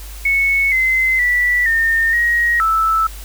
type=tone with pitch steps; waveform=sine; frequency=2207 / 2058 / 1961 / 1823 / 1889 / 1316 Hz; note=C#7 / C7 / B6 / A#6 / A#6 / E6; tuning=-8 / -29 / -13 / -39 / +22 / -3 cents; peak=-12 dBFS; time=0.25-3.07 s; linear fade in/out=5 ms; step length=470 ms; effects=added 50 Hz sine -30 dBFS peak until 3.24 s + white hiss -38 dBFS RMS until 3.24 s